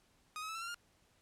sawtooth tone with pitch steps, 1244.5 / 1275.8 / 1307.9 / 1340.8 / 1374.5 / 1409.1 Hz, D#6 / D#6 / E6 / E6 / F6 / F6, 0 / +43 / -14 / +29 / -28 / +15 cents, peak -37 dBFS, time 0.36-0.744 s, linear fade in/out 0 ms, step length 64 ms, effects pink hiss -71 dBFS RMS until 1.21 s + low-pass 11000 Hz 12 dB/octave

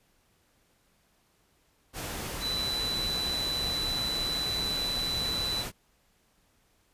sine tone in noise, 3984 Hz, B7, 14 cents sharp, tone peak -29 dBFS, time 2.4-5.65 s, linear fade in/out 50 ms, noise pink, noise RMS -36 dBFS, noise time 1.93-5.72 s, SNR +4 dB, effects pink hiss -68 dBFS RMS until 6.93 s + resampled to 32000 Hz

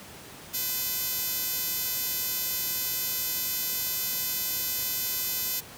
5% pulse tone with band-pass filter, 506 Hz, B4, 42 cents sharp, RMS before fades -30 dBFS, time 0.53-5.61 s, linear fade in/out 20 ms, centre 12000 Hz, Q 2.7, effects pink hiss -45 dBFS RMS until 5.77 s + high-pass 80 Hz 12 dB/octave

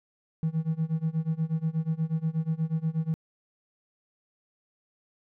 triangle tone with tremolo, 160.3 Hz, E3, 48 cents flat, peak -19 dBFS, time 0.43-3.14 s, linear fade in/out 0 ms, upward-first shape sine, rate 8.3 Hz, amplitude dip 95%, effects tanh soft clip ceiling -19 dBFS

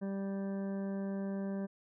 harmonic tone, 196 Hz, G3, in tune, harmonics 1 / 2 / 3 / 4 / 5 / 6 / 8 / 9, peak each -35 / -44 / -45 / -57 / -57 / -61 / -58 / -63 dBFS, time 0.01-1.67 s, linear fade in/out 20 ms, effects none

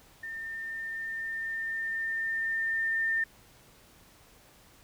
sine tone with level ramp, 1806 Hz, A6, 45 cents sharp, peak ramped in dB -36 to -25 dBFS, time 0.23-3.24 s, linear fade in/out 5 ms, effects pink hiss -58 dBFS RMS until 4.83 s

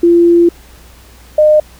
sine tone pair in turn, 342.8 / 609.4 Hz, F4 / D#5, -32 / -36 cents, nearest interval minor seventh, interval 996 cents, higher second, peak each -4 dBFS, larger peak neither, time 0.03-0.49 / 1.38-1.6 s, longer first, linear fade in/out 5 ms, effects added 60 Hz sine -39 dBFS peak until 1.79 s + pink hiss -42 dBFS RMS until 1.79 s

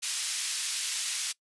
white band-pass noise, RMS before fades -32 dBFS, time 0.02-1.33 s, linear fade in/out 20 ms, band 2400 to 9600 Hz, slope 12 dB/octave, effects noise-tail reverb RT60 0.1 s tail -22 dB re dry + resampled to 24000 Hz

